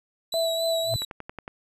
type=tone with vibrato; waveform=40% pulse; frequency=3944 Hz; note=B7; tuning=3 cents flat; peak=-27 dBFS; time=0.32-1.05 s; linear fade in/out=5 ms; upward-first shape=triangle; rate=3.7 Hz; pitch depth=41 cents each way
type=tone with tremolo; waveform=sine; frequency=659.3 Hz; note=E5; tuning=in tune; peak=-22 dBFS; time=0.34-0.94 s; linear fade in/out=0 ms; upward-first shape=sine; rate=3.4 Hz; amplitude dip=40%
type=tone with exponential growth; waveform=sine; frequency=114.3 Hz; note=A#2; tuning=34 cents flat; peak=-21 dBFS; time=0.82-0.96 s; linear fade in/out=0 ms; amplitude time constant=29 ms
type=click train; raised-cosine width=0.5 ms; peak=-21 dBFS; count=6; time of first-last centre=1.02-1.479 s; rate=10.9 Hz
effects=resampled to 32000 Hz